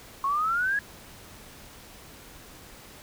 sine exponential sweep, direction up, 1079 to 1690 Hz, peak -23 dBFS, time 0.24-0.79 s, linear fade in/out 2 ms, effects pink hiss -48 dBFS RMS until 3.02 s

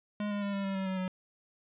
square tone with pitch steps, 207.7 / 204.4 / 201.1 / 197.86 / 194.69 / 191.57 / 188.49 / 185.47 Hz, G#3 / G#3 / G3 / G3 / G3 / G3 / F#3 / F#3, 0 / -27 / +44 / +16 / -12 / -40 / +32 / +4 cents, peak -32 dBFS, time 0.2-1.08 s, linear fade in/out 2 ms, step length 110 ms, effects resampled to 8000 Hz + 12-bit

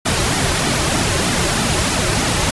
pink noise with flanger, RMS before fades -17 dBFS, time 0.05-2.51 s, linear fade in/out 10 ms, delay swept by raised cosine 1.8 to 4.3 ms, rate 3.2 Hz, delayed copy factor -0.7, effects resampled to 24000 Hz

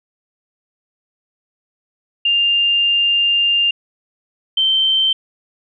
sine tone pair in turn, 2800 / 3113 Hz, F7 / G7, +4 / -13 cents, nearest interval major second, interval 183 cents, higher second, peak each -12 dBFS, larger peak neither, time 2.25-3.71 / 4.57-5.13 s, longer first, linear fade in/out 5 ms, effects none

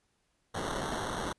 white noise with sample-and-hold, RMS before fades -35 dBFS, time 0.54-1.33 s, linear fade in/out 10 ms, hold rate 2450 Hz, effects pink hiss -75 dBFS RMS until 1.38 s + resampled to 24000 Hz

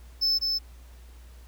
triangle tone with echo, 5260 Hz, E8, 5 cents flat, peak -20 dBFS, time 0.21-0.39 s, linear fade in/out 20 ms, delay 200 ms, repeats 1, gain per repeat -3 dB, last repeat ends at 0.59 s, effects added 60 Hz sine -45 dBFS peak until 1.47 s + pink hiss -58 dBFS RMS until 1.47 s

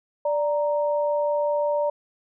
sine tone pair together, 587.3 / 932.3 Hz, D5 / A#5, 0 / 0 cents, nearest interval minor sixth, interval 800 cents, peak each -21 / -28 dBFS, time 0.25-1.9 s, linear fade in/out 5 ms, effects none

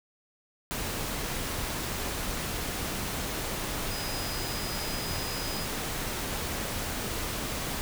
sine tone in noise, 4978 Hz, D#8, in tune, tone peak -39 dBFS, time 3.91-5.65 s, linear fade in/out 0 ms, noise pink, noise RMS -33 dBFS, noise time 0.71-7.81 s, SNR -9 dB, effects none

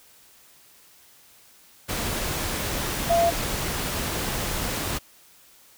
sine tone in noise, 680 Hz, F5, 46 cents flat, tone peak -17 dBFS, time 3.09-3.31 s, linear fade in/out 20 ms, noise pink, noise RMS -28 dBFS, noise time 1.88-4.99 s, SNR +8 dB, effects white hiss -54 dBFS RMS until 5.77 s

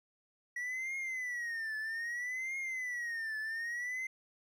triangle tone with vibrato, 1929 Hz, B6, 41 cents flat, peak -34 dBFS, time 0.56-4.07 s, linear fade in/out 5 ms, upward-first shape triangle, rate 0.62 Hz, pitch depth 190 cents each way, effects none

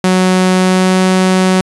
sawtooth tone with pitch glide, 185 to 186.39 Hz, F#3 to F#3, 0 to +13 cents, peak -4 dBFS, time 0.04-1.61 s, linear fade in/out 2 ms, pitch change +13 cents, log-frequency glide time 0.57-1.02 s, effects resampled to 24000 Hz

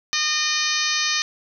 harmonic tone with a mistuned harmonic, 610 Hz, D#5, 34 cents flat, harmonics 2 / 3 / 4 / 5 / 6 / 7 / 8 / 9 / 10, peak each -31 / -27 / -28 / -30 / -28 / -28 / -29 / -30 / -27 dBFS, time 0.13-1.22 s, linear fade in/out 0 ms, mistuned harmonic 6, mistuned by +18 cents, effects none

